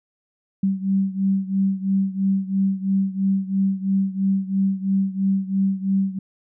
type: beating tone pair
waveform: sine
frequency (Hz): 192.8 / 195.8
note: G3 / G3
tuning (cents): -28 / -2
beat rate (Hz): 3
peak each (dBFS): -20 / -23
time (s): 0.63-6.19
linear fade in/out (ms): 5
effects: none